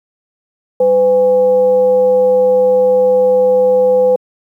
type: tone with frequency modulation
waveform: sine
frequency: 506 Hz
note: B4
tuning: 42 cents sharp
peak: -7 dBFS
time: 0.8-4.16 s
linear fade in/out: 5 ms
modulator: 311 Hz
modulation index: 0.33
effects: high-pass 200 Hz 12 dB/octave + 8-bit